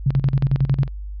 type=tone with tremolo; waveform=sine; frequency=135.5 Hz; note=C#3; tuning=39 cents flat; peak=-13 dBFS; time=0.06-0.88 s; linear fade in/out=5 ms; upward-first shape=square; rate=11 Hz; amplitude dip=80%; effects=added 50 Hz sine -28 dBFS peak until 1.2 s + resampled to 11025 Hz